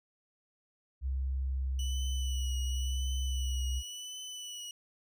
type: tone with pitch glide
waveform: sine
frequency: 66.2 to 65.48 Hz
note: C2 to C2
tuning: +21 to +2 cents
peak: -30 dBFS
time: 1.01-3.83 s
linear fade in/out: 50 ms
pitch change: -19 cents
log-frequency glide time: 1.44-1.91 s
type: tone with vibrato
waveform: 25% pulse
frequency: 2960 Hz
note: F#7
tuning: in tune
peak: -37 dBFS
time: 1.79-4.71 s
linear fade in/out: 2 ms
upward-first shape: triangle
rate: 0.93 Hz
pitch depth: 39 cents each way
effects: none